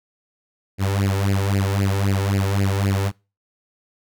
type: tone with flanger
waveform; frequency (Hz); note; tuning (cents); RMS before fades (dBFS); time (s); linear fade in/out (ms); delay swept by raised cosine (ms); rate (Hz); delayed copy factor
sawtooth; 98.4; G2; +7; -20; 0.78-3.12; 50; 0.41 to 2.31; 3.8; +1
effects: noise-tail reverb RT60 0.3 s tail -25 dB re dry